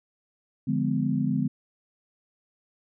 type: chord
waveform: sine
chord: D diminished seventh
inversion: none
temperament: equal with one note detuned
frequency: 146.83 / 174.61 / 207.7 / 252.6 Hz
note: D3 / F3 / Ab3 / Cb4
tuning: 0 / 0 / 0 / +39 cents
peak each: -28 / -31 / -28 / -27 dBFS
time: 0.67-1.48 s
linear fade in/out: 10 ms
effects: none